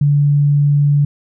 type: tone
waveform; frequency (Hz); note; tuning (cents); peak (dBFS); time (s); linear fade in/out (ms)
sine; 144.5; D3; -28; -9; 0.01-1.05; 5
effects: none